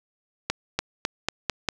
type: accelerating click train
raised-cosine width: 0.2 ms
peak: -6 dBFS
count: 6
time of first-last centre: 0.5-1.688 s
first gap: 290 ms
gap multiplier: 0.9
effects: none